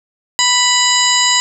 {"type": "harmonic tone with a mistuned harmonic", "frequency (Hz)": 987.8, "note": "B5", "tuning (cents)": 0, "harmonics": [1, 2, 3, 4, 5, 7, 8], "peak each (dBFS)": [-18, -18, -18, -18, -18, -18, -18], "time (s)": [0.39, 1.4], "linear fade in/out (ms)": 0, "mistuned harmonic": 8, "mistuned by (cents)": -73, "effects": []}